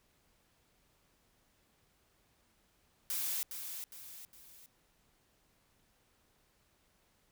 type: noise with echo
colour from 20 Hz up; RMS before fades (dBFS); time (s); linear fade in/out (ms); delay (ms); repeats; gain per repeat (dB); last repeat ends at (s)
blue; -36; 3.1-3.43; 0; 410; 3; -7; 4.66
effects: pink hiss -72 dBFS RMS until 7.31 s